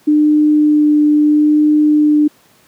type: tone with vibrato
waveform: sine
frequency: 300 Hz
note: D4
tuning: 37 cents sharp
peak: -7 dBFS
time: 0.07-2.28 s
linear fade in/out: 10 ms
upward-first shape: sine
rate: 0.76 Hz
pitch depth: 9 cents each way
effects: pink hiss -50 dBFS RMS until 2.67 s + high-pass 150 Hz 12 dB/octave